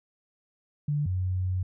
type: tone pair in turn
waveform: sine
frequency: 146.83 / 92.26 Hz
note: D3 / F#2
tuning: 0 / -4 cents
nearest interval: minor sixth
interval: 804 cents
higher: first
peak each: -24 / -25 dBFS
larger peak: first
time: 0.88-1.06 / 1.06-1.63 s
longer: second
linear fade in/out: 5 ms
effects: none